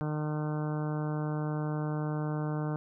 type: harmonic tone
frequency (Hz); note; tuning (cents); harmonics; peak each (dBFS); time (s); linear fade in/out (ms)
151.8; D#3; -42; 1 / 2 / 3 / 4 / 5 / 6 / 7 / 8 / 9 / 10; -31 / -37 / -41 / -43 / -45 / -47 / -48 / -49 / -50 / -51; 0.01-2.76; 0
effects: none